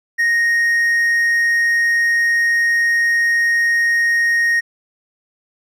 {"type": "tone", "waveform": "triangle", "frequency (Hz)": 1864.7, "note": "A#6", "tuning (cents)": 0, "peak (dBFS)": -11, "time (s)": [0.18, 4.61], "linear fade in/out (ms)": 20, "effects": []}